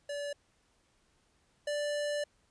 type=tone pair in turn; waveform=square; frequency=576 / 586.7 Hz; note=D5 / D5; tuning=-34 / -2 cents; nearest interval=unison; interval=32 cents; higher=second; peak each=-36 / -32 dBFS; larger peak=second; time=0.09-0.33 / 1.67-2.24 s; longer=second; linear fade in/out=5 ms; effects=pink hiss -71 dBFS RMS until 2.5 s + resampled to 22050 Hz